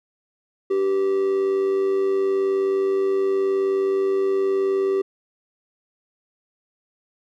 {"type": "tone with amplitude modulation", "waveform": "triangle", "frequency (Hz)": 388.4, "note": "G4", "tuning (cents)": -16, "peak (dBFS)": -14, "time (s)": [0.7, 5.02], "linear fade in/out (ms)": 10, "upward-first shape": "sine", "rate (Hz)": 99.1, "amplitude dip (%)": 45, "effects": []}